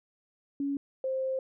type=tone pair in turn; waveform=sine; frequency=280.5 / 526 Hz; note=C#4 / C5; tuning=+21 / +9 cents; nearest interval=major seventh; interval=1088 cents; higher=second; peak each=-28 dBFS; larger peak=neither; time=0.6-0.77 / 1.04-1.39 s; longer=second; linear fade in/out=2 ms; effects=none